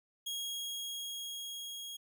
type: tone with level ramp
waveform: sawtooth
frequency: 3287 Hz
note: G#7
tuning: 19 cents flat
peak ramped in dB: -33 to -39 dBFS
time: 0.26-1.97 s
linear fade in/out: 10 ms
effects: none